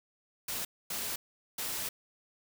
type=noise bursts at uneven times; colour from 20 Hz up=white; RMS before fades=-36 dBFS; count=3; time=0.48-0.65 / 0.9-1.16 / 1.58-1.89 s; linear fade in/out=5 ms; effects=none